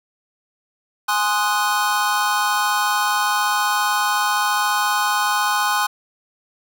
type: chord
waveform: square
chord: Ab dominant seventh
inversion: none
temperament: equal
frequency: 830.6 / 1046.5 / 1244.5 / 1480 Hz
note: Ab5 / C6 / Eb6 / Gb6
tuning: 0 / 0 / 0 / 0 cents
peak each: -23 / -23 / -25 / -24 dBFS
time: 1.08-5.87 s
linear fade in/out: 10 ms
effects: none